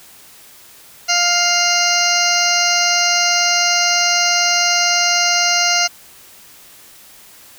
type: harmonic tone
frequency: 701 Hz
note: F5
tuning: 6 cents sharp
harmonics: 1 / 2 / 3 / 4 / 6 / 7 / 8 / 9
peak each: -21 / -21 / -21 / -21 / -21 / -21 / -21 / -21 dBFS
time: 1.08-5.88 s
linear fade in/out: 20 ms
effects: white hiss -43 dBFS RMS until 7.58 s